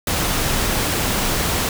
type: noise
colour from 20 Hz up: pink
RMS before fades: -20 dBFS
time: 0.07-1.69 s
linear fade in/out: 2 ms
effects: none